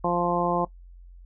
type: harmonic tone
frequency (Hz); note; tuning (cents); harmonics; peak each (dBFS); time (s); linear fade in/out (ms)
174.61; F3; 0; 1 / 2 / 3 / 4 / 5 / 6; -29 / -29 / -29 / -29 / -29 / -29; 0.04-0.65; 5
effects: noise-tail reverb RT60 0.1 s tail -19 dB re dry + added 44 Hz sine -44 dBFS peak until 1.25 s